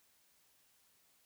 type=silence; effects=white hiss -71 dBFS RMS until 1.25 s